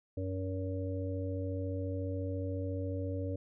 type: harmonic tone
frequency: 94.2 Hz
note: F#2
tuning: 32 cents sharp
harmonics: 1 / 3 / 5 / 6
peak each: -35 / -40 / -42 / -43 dBFS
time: 0.17-3.36 s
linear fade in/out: 5 ms
effects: none